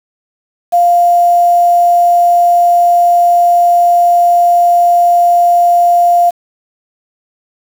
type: tone with quantisation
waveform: sine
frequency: 698 Hz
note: F5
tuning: 1 cent flat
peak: -5 dBFS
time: 0.72-6.31 s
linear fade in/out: 20 ms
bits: 5
effects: none